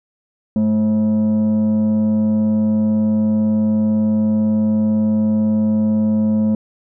sine tone with frequency modulation, 216 Hz, A3, 32 cents flat, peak -11 dBFS, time 0.56-6.55 s, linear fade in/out 2 ms, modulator 318 Hz, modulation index 0.36, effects tanh soft clip ceiling -11 dBFS

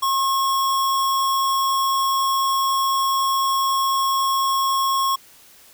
sine tone with sample-and-hold, 1078 Hz, C#6, 49 cents flat, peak -17 dBFS, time 0.02-5.16 s, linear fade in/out 10 ms, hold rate 4410 Hz, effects white hiss -49 dBFS RMS until 5.73 s

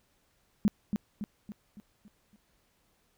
sine tone with echo, 207.3 Hz, G#3, 3 cents flat, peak -20 dBFS, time 0.65-0.68 s, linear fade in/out 0 ms, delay 280 ms, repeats 6, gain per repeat -6 dB, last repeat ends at 2.36 s, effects pink hiss -71 dBFS RMS until 3.17 s

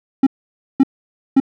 triangle tone bursts, 269.3 Hz, C#4, 50 cents flat, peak -5 dBFS, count 3, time 0.23-1.401 s, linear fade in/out 5 ms, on 37 ms, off 530 ms, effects none

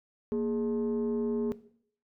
sine tone pair together, 233.4 / 415.9 Hz, A#3 / G#4, +2 / +2 cents, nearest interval minor seventh, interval 1000 cents, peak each -28 dBFS, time 0.32-1.52 s, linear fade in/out 0 ms, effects noise-tail reverb RT60 0.6 s tail -17 dB re dry + tanh soft clip ceiling -24 dBFS

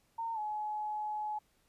sine tone with pitch glide, 914 to 847.9 Hz, A#5 to G#5, -34 to +36 cents, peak -34 dBFS, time 0.18-1.39 s, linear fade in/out 10 ms, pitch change -130 cents, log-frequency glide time 0.34-0.39 s, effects pink hiss -72 dBFS RMS until 1.68 s + resampled to 32000 Hz

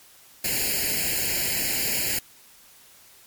white noise with comb filter, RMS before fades -25 dBFS, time 0.44-2.19 s, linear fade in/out 5 ms, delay 0.42 ms, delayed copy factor +0.95, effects white hiss -52 dBFS RMS until 3.26 s + MP3 96 kbps

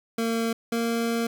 25% pulse tone pair in turn, 228.3 / 231.5 Hz, A#3 / A#3, -36 / -12 cents, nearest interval unison, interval 24 cents, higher second, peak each -20 dBFS, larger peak neither, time 0.18-0.53 / 0.72-1.27 s, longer second, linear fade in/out 5 ms, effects none

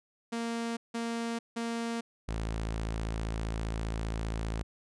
sawtooth tone bursts, 231.9 Hz, A#3, 9 cents flat, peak -28 dBFS, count 3, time 0.32-2.01 s, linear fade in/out 10 ms, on 450 ms, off 170 ms
sawtooth tone, 55.1 Hz, A1, 3 cents sharp, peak -28 dBFS, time 2.28-4.63 s, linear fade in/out 10 ms
effects resampled to 22050 Hz

